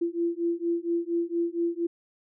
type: beating tone pair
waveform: sine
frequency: 338.1 / 342.4 Hz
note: E4 / F4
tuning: +44 / -34 cents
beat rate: 4.3 Hz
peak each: -28 dBFS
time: 0.01-1.87 s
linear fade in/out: 10 ms
effects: none